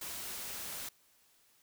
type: noise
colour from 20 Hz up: white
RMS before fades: -42 dBFS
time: 0.01-0.89 s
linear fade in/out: 5 ms
effects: white hiss -68 dBFS RMS until 1.62 s